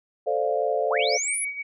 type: chord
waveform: sine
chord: D minor seventh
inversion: second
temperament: equal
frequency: 440 / 523.3 / 587.3 / 698.5 Hz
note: A4 / C5 / D5 / F5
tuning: 0 / 0 / 0 / 0 cents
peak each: -27 dBFS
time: 0.26-1.18 s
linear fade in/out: 20 ms
type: linear sweep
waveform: sine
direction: up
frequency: 458.2 to 11190 Hz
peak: -25 dBFS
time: 0.89-1.45 s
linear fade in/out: 10 ms
type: tone with tremolo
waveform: sine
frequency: 2260 Hz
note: C#7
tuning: 33 cents sharp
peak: -26 dBFS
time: 0.96-1.63 s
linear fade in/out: 20 ms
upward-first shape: sine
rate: 6.4 Hz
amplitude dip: 65%
type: noise with exponential decay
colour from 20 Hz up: violet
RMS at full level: -40 dBFS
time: 1.34-1.47 s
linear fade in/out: 0 ms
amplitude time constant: 27 ms
effects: resampled to 32000 Hz